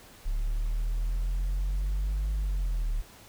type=linear two-way sweep; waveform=sine; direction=up then down; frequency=34.93 to 51 to 35.49 Hz; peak=-23 dBFS; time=0.25-3.02 s; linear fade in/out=20 ms; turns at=2.34 s; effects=tanh soft clip ceiling -25 dBFS + pink hiss -52 dBFS RMS until 3.28 s